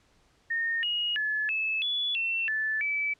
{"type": "tone with pitch steps", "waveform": "sine", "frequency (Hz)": [1836, 2882, 1718, 2608, 3423, 2698, 1748, 2304], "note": ["A#6", "F#7", "A6", "E7", "A7", "E7", "A6", "D7"], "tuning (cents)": [-27, -46, -42, -19, -48, 40, -12, -34], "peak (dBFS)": -26, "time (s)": [0.5, 3.14], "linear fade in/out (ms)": 10, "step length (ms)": 330, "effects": ["pink hiss -65 dBFS RMS until 3.19 s", "low-pass 7000 Hz 12 dB/octave"]}